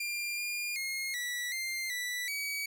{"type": "tone with pitch steps", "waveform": "sawtooth", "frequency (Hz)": [2393, 2414, 2147, 1951, 2099, 1969, 2271], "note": ["D7", "D7", "C7", "B6", "C7", "B6", "C#7"], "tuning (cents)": [32, 47, 44, -22, 5, -6, 41], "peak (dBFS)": -30, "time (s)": [0, 2.66], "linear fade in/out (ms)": 5, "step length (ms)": 380, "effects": []}